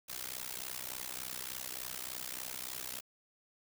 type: noise with amplitude modulation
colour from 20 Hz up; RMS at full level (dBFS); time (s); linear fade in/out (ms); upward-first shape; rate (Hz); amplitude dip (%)
white; -38; 0.08-3.01; 20; sine; 63.4; 100
effects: none